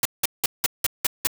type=noise bursts; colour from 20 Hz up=white; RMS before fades=-20 dBFS; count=7; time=0.03-1.271 s; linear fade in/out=2 ms; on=23 ms; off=180 ms; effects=none